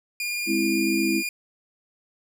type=tone with vibrato; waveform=sawtooth; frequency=2418 Hz; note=D7; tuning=50 cents sharp; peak=-23 dBFS; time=0.2-1.29 s; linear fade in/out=2 ms; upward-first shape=sine; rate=18 Hz; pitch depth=13 cents each way
type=chord; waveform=sine; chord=Ab augmented; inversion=none; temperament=equal; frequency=207.7 / 261.6 / 329.6 Hz; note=Ab3 / C4 / E4; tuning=0 / 0 / 0 cents; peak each=-27 / -28 / -23 dBFS; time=0.46-1.23 s; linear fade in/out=50 ms
effects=none